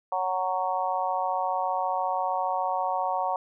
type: harmonic tone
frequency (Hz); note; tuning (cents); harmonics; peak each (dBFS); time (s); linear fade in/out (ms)
185.3; F#3; +3; 3 / 4 / 5 / 6; -33 / -28 / -29 / -33; 0.12-3.36; 2
effects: none